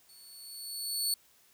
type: tone with level ramp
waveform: 20% pulse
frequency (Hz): 4435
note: C#8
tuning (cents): 0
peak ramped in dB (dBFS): -49 to -21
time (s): 0.09-1.14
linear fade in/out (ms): 2
effects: white hiss -64 dBFS RMS until 1.53 s